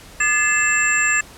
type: tone cluster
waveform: sine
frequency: 1212 / 1725 / 2080 / 2646 / 7400 Hz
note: D#6 / A6 / C7 / E7 / A#8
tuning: -46 / -35 / -11 / +6 / -14 cents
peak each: -26 / -18 / -27 / -21 / -21 dBFS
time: 0.2-1.21 s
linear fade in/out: 5 ms
effects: pink hiss -42 dBFS RMS until 1.37 s + low-pass 12000 Hz 12 dB/octave